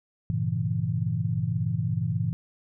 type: chord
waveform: sine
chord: G diminished seventh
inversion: none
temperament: equal with one note detuned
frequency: 99.88 / 116.54 / 138.59 / 164.81 Hz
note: G2 / Bb2 / Db3 / Fb3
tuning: +33 / 0 / 0 / 0 cents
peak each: -31 / -28 / -32 / -29 dBFS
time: 0.3-2.33 s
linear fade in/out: 0 ms
effects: none